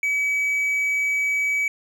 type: tone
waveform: triangle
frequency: 2281 Hz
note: C#7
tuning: 49 cents sharp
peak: -18 dBFS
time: 0.03-1.68 s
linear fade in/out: 2 ms
effects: none